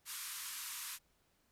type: band-pass noise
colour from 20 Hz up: white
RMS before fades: -45 dBFS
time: 0.05-0.99 s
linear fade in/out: 50 ms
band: 950 to 14000 Hz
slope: 96 dB/octave
effects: pink hiss -75 dBFS RMS until 1.51 s